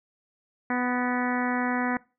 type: harmonic tone with a mistuned harmonic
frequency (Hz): 248.2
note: B3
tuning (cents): +9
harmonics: 1 / 2 / 3 / 4 / 5 / 6 / 7 / 8 / 9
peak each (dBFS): -27 / -35 / -32 / -34 / -38 / -34 / -35 / -35 / -42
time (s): 0.7-1.97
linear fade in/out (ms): 2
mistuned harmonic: 8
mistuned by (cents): -26
effects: noise-tail reverb RT60 0.3 s tail -21 dB re dry